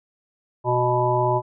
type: harmonic tone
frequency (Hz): 123.47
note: B2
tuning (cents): 0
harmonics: 1 / 3 / 5 / 7 / 8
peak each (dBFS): -24 / -24 / -24 / -24 / -24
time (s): 0.64-1.42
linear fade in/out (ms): 50
effects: none